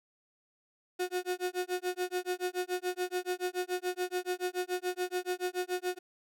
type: tone with tremolo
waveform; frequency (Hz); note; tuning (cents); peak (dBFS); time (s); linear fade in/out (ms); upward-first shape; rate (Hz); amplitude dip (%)
35% pulse; 362.5; F#4; -35; -27; 0.99-5.99; 10; sine; 7; 100
effects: none